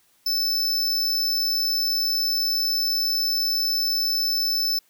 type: tone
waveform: square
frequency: 5274 Hz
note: E8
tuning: in tune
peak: -21 dBFS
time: 0.26-4.79 s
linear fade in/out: 5 ms
effects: white hiss -62 dBFS RMS until 4.89 s